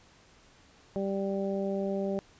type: harmonic tone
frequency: 196 Hz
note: G3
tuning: in tune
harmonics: 1 / 2 / 3 / 4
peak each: -32 / -33 / -34 / -44 dBFS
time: 0.96-2.19 s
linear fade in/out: 0 ms
effects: pink hiss -59 dBFS RMS until 2.39 s + resampled to 16000 Hz